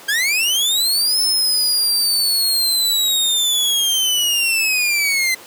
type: linear two-way sweep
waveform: sawtooth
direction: up then down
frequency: 1583 to 5274 to 2044 Hz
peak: -12 dBFS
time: 0.08-5.35 s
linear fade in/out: 10 ms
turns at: 1.21 s
effects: pink hiss -39 dBFS RMS until 5.46 s + high-pass 300 Hz 12 dB/octave